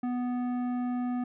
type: tone with tanh clipping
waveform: sine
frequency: 246.9 Hz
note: B3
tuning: in tune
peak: -30 dBFS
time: 0.03-1.24 s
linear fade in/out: 5 ms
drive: 12 dB
effects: none